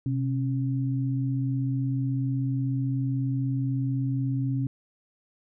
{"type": "tone pair together", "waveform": "sine", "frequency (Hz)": [128.7, 272.7], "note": ["C3", "C#4"], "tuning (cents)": [-28, -28], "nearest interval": "octave + minor second", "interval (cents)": 1300, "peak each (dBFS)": [-25, -30], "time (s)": [0.06, 4.67], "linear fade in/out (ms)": 2, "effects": []}